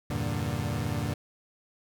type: chord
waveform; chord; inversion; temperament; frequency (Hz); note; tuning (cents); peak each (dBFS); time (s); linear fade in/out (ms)
30% pulse; E half-diminished seventh; none; equal with one note detuned; 82.41 / 98.28 / 116.54 / 146.83; E2 / G2 / Bb2 / D3; 0 / +5 / 0 / 0; -34 / -32 / -30 / -31; 0.1-1.14; 5
effects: none